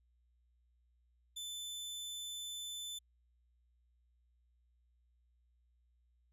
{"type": "tone", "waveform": "sawtooth", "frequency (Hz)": 3520, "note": "A7", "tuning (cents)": 0, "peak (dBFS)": -39, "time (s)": [1.36, 2.99], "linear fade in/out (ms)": 10, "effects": ["added 60 Hz sine -70 dBFS peak until 6.32 s", "resampled to 32000 Hz"]}